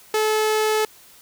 sawtooth tone, 431.9 Hz, A4, 32 cents flat, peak -14 dBFS, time 0.14-0.85 s, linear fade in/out 2 ms, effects white hiss -49 dBFS RMS until 1.21 s

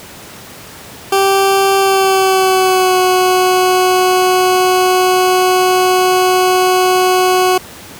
20% pulse tone with pitch glide, 390 to 368.5 Hz, G4 to F#4, -9 to -7 cents, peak -4 dBFS, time 1.12-7.58 s, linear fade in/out 5 ms, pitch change -98 cents, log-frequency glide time 1.78-2.98 s, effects pink hiss -33 dBFS RMS until 7.99 s + high-pass 100 Hz 12 dB/octave

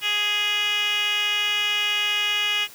10% pulse tone with band-pass filter, 415.3 Hz, G#4, in tune, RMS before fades -23 dBFS, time 0.01-2.68 s, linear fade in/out 50 ms, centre 3000 Hz, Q 4.7, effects white hiss -45 dBFS RMS until 2.74 s

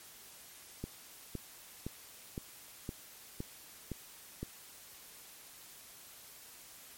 click train, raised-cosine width 3 ms, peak -25 dBFS, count 8, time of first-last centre 0.84-4.43 s, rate 1.95 Hz, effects white hiss -54 dBFS RMS until 6.97 s + MP3 64 kbps

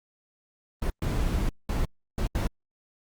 brown noise bursts at uneven times, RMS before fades -26 dBFS, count 5, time 0.82-0.9 / 1.02-1.49 / 1.69-1.85 / 2.18-2.27 / 2.35-2.47 s, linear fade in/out 2 ms, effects Opus 32 kbps

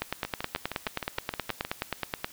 two click trains, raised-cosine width 0.3 ms, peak -12 / -16 dBFS, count 22 / 10, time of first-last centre 0.02-2.245 / 0.25-1.65 s, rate 9.44 / 6.43 Hz, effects white hiss -50 dBFS RMS until 2.32 s

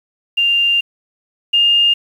sine tone pair in turn, 2794 / 2820 Hz, F7 / F7, 0 / +16 cents, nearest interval unison, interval 16 cents, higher second, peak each -11 / -9 dBFS, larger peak second, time 0.37-0.81 / 1.53-1.94 s, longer first, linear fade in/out 10 ms, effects 7-bit

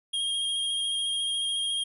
square tone with vibrato, 3239 Hz, G#7, 44 cents flat, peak -27 dBFS, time 0.13-1.84 s, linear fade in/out 10 ms, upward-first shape square, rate 14 Hz, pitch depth 14 cents each way, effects resampled to 32000 Hz

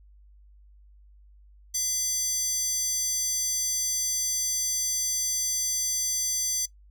square tone with high-pass filter, 675 Hz, E5, 41 cents sharp, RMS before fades -28 dBFS, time 1.74-6.66 s, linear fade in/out 10 ms, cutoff 6300 Hz, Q 4.6, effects noise-tail reverb RT60 0.1 s tail -18 dB re dry + added 50 Hz sine -51 dBFS peak until 6.9 s

